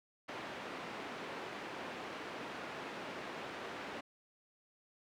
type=band-pass noise; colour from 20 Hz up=pink; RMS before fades=-45 dBFS; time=0.28-4.01 s; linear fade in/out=10 ms; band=280 to 2600 Hz; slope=12 dB/octave; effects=none